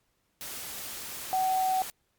sine tone in noise, 754 Hz, F#5, 32 cents sharp, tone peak -24 dBFS, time 1.33-1.82 s, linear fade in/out 0 ms, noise white, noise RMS -39 dBFS, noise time 0.41-1.9 s, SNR +12 dB, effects pink hiss -74 dBFS RMS until 2.18 s + Opus 48 kbps

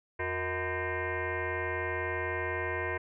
sine tone with frequency modulation, 742 Hz, F#5, 5 cents sharp, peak -30 dBFS, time 0.19-2.98 s, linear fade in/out 10 ms, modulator 276 Hz, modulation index 5.1, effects none

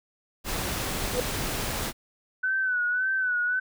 pink noise, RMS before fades -30 dBFS, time 0.44-1.93 s, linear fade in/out 50 ms
sine tone with exponential growth, 496.4 Hz, B4, 9 cents sharp, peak -19 dBFS, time 1.07-1.2 s, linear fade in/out 1 ms, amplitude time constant 28 ms
sine tone with vibrato, 1500 Hz, F#6, 23 cents sharp, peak -23 dBFS, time 2.43-3.6 s, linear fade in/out 10 ms, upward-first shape sine, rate 1.8 Hz, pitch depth 61 cents each way
effects none

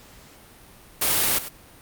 white noise with echo, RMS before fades -21 dBFS, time 1.01-1.39 s, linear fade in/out 10 ms, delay 100 ms, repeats 1, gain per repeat -13 dB, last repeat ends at 1.49 s, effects pink hiss -49 dBFS RMS until 1.81 s + Opus 48 kbps

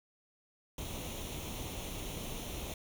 pink noise with comb filter, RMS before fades -41 dBFS, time 0.78-2.74 s, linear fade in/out 2 ms, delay 0.31 ms, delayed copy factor +0.65, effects none

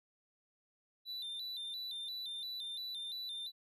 triangle tone with vibrato, 3774 Hz, A#7, 21 cents sharp, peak -39 dBFS, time 1.05-3.52 s, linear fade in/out 50 ms, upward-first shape square, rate 2.9 Hz, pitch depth 85 cents each way, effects none

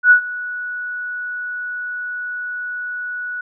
sine tone with ADSR envelope, 1471 Hz, F#6, 11 cents flat, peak -4 dBFS, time 0.03-3.41 s, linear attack 78 ms, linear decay 95 ms, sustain -19 dB, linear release 4 ms, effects none

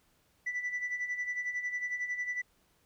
sine tone with tremolo, 1975.5 Hz, B6, in tune, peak -28 dBFS, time 0.46-2.42 s, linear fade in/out 10 ms, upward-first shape sine, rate 11 Hz, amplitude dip 70%, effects tanh soft clip ceiling -29 dBFS + pink hiss -70 dBFS RMS until 2.85 s

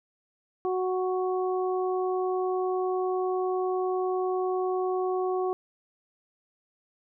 harmonic tone, 370 Hz, F#4, in tune, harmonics 1 / 2 / 3, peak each -26 / -32 / -36 dBFS, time 0.65-5.53 s, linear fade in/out 0 ms, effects none

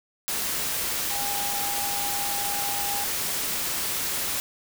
sine tone in noise, 810 Hz, G#5, 43 cents flat, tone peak -32 dBFS, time 1.11-3.04 s, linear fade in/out 0 ms, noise white, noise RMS -28 dBFS, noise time 0.28-4.4 s, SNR -7 dB, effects none

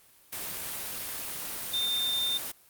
sine tone in noise, 3610 Hz, A7, 44 cents sharp, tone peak -26 dBFS, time 1.73-2.38 s, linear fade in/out 10 ms, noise white, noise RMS -36 dBFS, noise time 0.32-2.52 s, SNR +7 dB, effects white hiss -59 dBFS RMS until 2.69 s + Opus 32 kbps

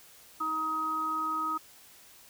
harmonic tone, 315.3 Hz, D#4, 23 cents sharp, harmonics 1 / 3 / 4, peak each -40 / -40 / -29 dBFS, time 0.4-1.58 s, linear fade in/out 10 ms, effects white hiss -55 dBFS RMS until 2.29 s

